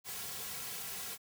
white noise with comb filter, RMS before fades -42 dBFS, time 0.04-1.18 s, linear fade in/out 50 ms, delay 3.3 ms, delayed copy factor -0.95, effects none

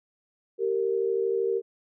sine tone pair together, 389 / 461.8 Hz, G4 / A#4, -13 / -16 cents, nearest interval minor third, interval 297 cents, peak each -26 dBFS, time 0.58-1.62 s, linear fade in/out 50 ms, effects none

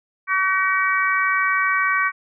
harmonic tone, 379.7 Hz, F#4, 45 cents sharp, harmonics 3 / 4 / 5 / 6, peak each -21 / -22 / -23 / -24 dBFS, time 0.27-2.12 s, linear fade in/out 50 ms, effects none

